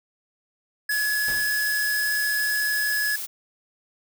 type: tone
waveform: square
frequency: 1694 Hz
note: G#6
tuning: 34 cents sharp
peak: -23 dBFS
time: 0.89-3.16 s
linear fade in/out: 5 ms
type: noise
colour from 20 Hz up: blue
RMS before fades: -32 dBFS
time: 0.9-3.27 s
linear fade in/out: 20 ms
type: noise with exponential decay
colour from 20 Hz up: pink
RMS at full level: -35 dBFS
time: 1.28-1.73 s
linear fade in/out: 1 ms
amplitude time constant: 96 ms
effects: none